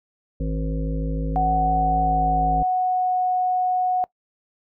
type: harmonic tone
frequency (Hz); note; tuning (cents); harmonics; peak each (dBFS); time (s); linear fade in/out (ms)
53.2; G#1; +42; 1 / 3 / 5 / 7 / 9 / 10; -24 / -28 / -31 / -43 / -36 / -38; 0.4-2.63; 5
type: tone with pitch glide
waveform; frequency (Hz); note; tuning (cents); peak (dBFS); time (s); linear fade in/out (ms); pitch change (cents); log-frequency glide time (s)
sine; 745 to 733.9; F#5 to F#5; +12 to -14; -18; 1.36-4.04; 0; -26; 1.8-3.2
effects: noise-tail reverb RT60 0.1 s tail -22 dB re dry